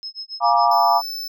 sine tone with tremolo, 5170 Hz, E8, 34 cents flat, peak -27 dBFS, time 0.03-0.72 s, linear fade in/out 0 ms, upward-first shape sine, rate 7.2 Hz, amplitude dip 100%
sine chord, Bb dominant seventh, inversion second, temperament equal with one note detuned, 698.5 / 830.6 / 955.2 / 1174.7 Hz, F5 / Ab5 / Bb5 / D6, 0 / 0 / +42 / 0 cents, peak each -18 / -20 / -18 / -19 dBFS, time 0.4-1.02 s, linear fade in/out 50 ms
square tone, 5274 Hz, E8, in tune, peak -27 dBFS, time 0.71-1.28 s, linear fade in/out 5 ms
effects none

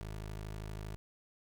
20% pulse tone, 52.6 Hz, G#1, 23 cents sharp, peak -36 dBFS, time 0.01-0.96 s, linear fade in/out 0 ms, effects none

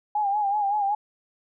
sine tone with vibrato, 818 Hz, G#5, 26 cents flat, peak -21 dBFS, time 0.15-0.95 s, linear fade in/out 5 ms, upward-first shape sine, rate 5.3 Hz, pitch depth 68 cents each way, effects none

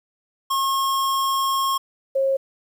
square / sine tone pair in turn, 1082 / 539.8 Hz, C#6 / C#5, -42 / -46 cents, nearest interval octave, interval 1204 cents, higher first, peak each -20 / -17 dBFS, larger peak second, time 0.5-1.78 / 2.15-2.37 s, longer first, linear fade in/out 10 ms, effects 9-bit

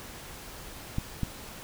clicks, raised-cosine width 5 ms, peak -16 dBFS, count 2, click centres 0.984 / 1.233 s, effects pink hiss -44 dBFS RMS until 1.63 s

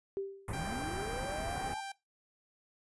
sine tone with exponential decay, 392 Hz, G4, in tune, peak -31 dBFS, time 0.17-0.6 s, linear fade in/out 0 ms, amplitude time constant 93 ms
sine linear sweep, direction up, 84.1 to 879 Hz, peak -40 dBFS, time 0.48-1.81 s, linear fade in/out 10 ms
pink band-stop noise, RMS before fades -40 dBFS, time 0.48-1.74 s, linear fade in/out 2 ms, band 1900 to 10000 Hz, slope 24 dB/octave
sawtooth tone, 787 Hz, G5, 7 cents sharp, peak -36 dBFS, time 0.53-1.92 s, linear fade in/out 5 ms
effects noise-tail reverb RT60 0.2 s tail -18 dB re dry + resampled to 24000 Hz

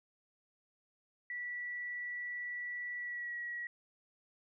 sine tone with pitch glide, 1953 to 1918.3 Hz, B6 to A#6, -20 to +49 cents, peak -38 dBFS, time 1.3-3.67 s, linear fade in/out 2 ms, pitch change -31 cents, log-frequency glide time 2.98-3.35 s, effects none

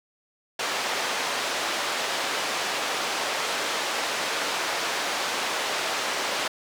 pink band-pass noise, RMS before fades -28 dBFS, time 0.59-6.48 s, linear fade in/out 5 ms, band 560 to 5900 Hz, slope 12 dB/octave, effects none

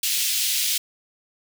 pink high-pass noise, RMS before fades -23 dBFS, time 0.03-0.78 s, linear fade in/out 5 ms, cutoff 2800 Hz, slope 24 dB/octave, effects none

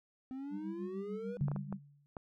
triangle exponential sweep, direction up, 256.4 to 493.9 Hz, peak -38 dBFS, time 0.31-1.37 s, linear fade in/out 0 ms
sine tone with tremolo, 196 Hz, G3, in tune, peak -38 dBFS, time 0.5-1.8 s, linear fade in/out 50 ms, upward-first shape sine, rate 6.7 Hz, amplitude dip 80%
sine tone with exponential decay, 143.4 Hz, D3, 41 cents flat, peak -28 dBFS, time 1.41-2.06 s, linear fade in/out 0 ms, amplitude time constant 140 ms
clicks, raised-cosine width 1 ms, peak -29 dBFS, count 5, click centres 1.483 / 1.516 / 1.562 / 1.726 / 2.168 s
effects none

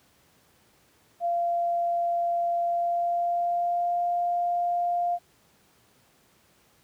sine tone with pitch glide, 690 to 700 Hz, F5 to F5, -21 to +4 cents, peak -23 dBFS, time 1.2-5.19 s, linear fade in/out 50 ms, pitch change +25 cents, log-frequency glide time 2.65-4.01 s, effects pink hiss -62 dBFS RMS until 6.83 s + high-pass 80 Hz 12 dB/octave

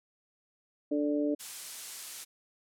harmonic tone, 146.83 Hz, D3, in tune, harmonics 2 / 3 / 4, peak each -28 / -35 / -34 dBFS, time 0.91-1.35 s, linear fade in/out 10 ms
blue noise, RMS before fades -38 dBFS, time 1.39-2.25 s, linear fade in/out 20 ms
effects low-pass 10000 Hz 12 dB/octave

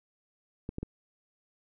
clicks, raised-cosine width 3 ms, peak -22 dBFS, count 3, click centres 0.691 / 0.784 / 0.83 s, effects none

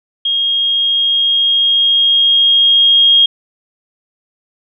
sine tone with level ramp, 3253 Hz, G#7, 37 cents flat, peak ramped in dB -12 to -5 dBFS, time 0.25-3.26 s, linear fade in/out 5 ms, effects none

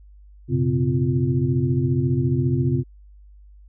sine tone cluster, 92.7 / 120.4 / 135 / 257.5 / 348.1 Hz, F#2 / B2 / C#3 / C4 / F4, +4 / -44 / -45 / -28 / -6 cents, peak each -28 / -25 / -20 / -26 / -27 dBFS, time 0.48-2.84 s, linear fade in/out 50 ms, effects added 50 Hz sine -44 dBFS peak until 3.68 s

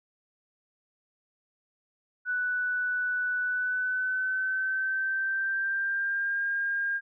sine tone with pitch glide, 1486 to 1611.2 Hz, F#6 to G6, +7 to +47 cents, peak -26 dBFS, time 2.25-7.01 s, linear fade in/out 50 ms, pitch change +140 cents, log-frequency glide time 3.42-6.43 s, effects none

